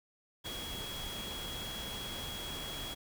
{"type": "tone in noise", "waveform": "sine", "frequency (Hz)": 3322, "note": "G#7", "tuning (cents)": 0, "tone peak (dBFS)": -42, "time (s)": [0.44, 2.95], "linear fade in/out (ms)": 20, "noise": "pink", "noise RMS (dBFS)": -43, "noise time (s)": [0.44, 2.95], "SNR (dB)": -2, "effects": []}